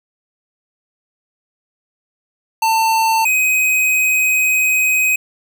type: tone pair in turn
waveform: square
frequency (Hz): 895 / 2518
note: A5 / D#7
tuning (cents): +29 / +20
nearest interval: octave + tritone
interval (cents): 1791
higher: second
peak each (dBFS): -13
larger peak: neither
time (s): 2.62-3.25 / 3.25-5.16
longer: second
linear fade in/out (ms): 5
effects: none